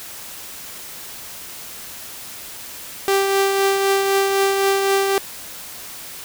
sawtooth tone with tremolo, 392 Hz, G4, in tune, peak -10 dBFS, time 3.08-5.18 s, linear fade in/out 0 ms, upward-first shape triangle, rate 3.9 Hz, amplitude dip 40%, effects white hiss -35 dBFS RMS until 6.24 s

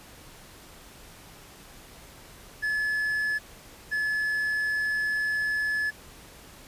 triangle tone pair in turn, 1717 / 1717 Hz, A6 / A6, -43 / -43 cents, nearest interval unison, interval 0 cents, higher neither, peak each -23 / -23 dBFS, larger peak neither, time 2.62-3.39 / 3.91-5.91 s, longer second, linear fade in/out 20 ms, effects pink hiss -49 dBFS RMS until 6.67 s + resampled to 32000 Hz

